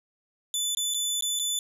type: tone with dropouts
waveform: 20% pulse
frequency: 3500 Hz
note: A7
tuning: 10 cents flat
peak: -20 dBFS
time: 0.54-1.59 s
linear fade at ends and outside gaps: 1 ms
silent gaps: 0.749-0.771 / 0.939-0.944 / 1.209-1.223 / 1.391-1.396 s
effects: none